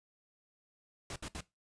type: noise bursts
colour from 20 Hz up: pink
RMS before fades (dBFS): -42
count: 3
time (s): 1.1-1.407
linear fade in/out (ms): 2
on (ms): 59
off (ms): 65
effects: noise-tail reverb RT60 0.2 s tail -18 dB re dry + resampled to 22050 Hz